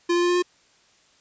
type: tone with pitch steps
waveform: square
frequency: 346.2 / 348.8 / 351.4 / 354.1 / 356.8 Hz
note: F4 / F4 / F4 / F4 / F4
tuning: -15 / -2 / +11 / +24 / +37 cents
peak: -19 dBFS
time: 0.09-0.425 s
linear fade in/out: 10 ms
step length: 67 ms
effects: white hiss -59 dBFS RMS until 1.2 s + resampled to 16000 Hz